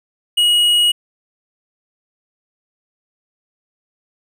sine tone with tanh clipping, 2900 Hz, F#7, 35 cents flat, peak -12 dBFS, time 0.37-0.92 s, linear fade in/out 10 ms, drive 9 dB, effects none

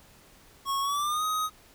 square tone with pitch glide, 1100 to 1256.3 Hz, C#6 to D#6, -14 to +16 cents, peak -27 dBFS, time 0.65-1.5 s, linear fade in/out 50 ms, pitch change +230 cents, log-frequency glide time 0.81-1.24 s, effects pink hiss -56 dBFS RMS until 1.74 s

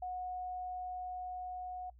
sine tone with level ramp, 730 Hz, F#5, 24 cents flat, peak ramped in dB -37 to -40 dBFS, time 0.02-1.9 s, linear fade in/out 5 ms, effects noise-tail reverb RT60 0.1 s tail -22 dB re dry + added 60 Hz sine -56 dBFS peak until 1.99 s

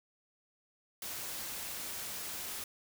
white noise, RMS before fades -41 dBFS, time 1.02-2.64 s, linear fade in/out 2 ms, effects none

